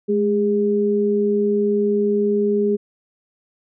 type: tone pair together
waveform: sine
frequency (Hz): 210.1 / 408.8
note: G#3 / G#4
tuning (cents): +20 / -27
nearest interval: octave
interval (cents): 1153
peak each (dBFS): -20 / -17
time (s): 0.08-2.77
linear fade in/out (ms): 20
effects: none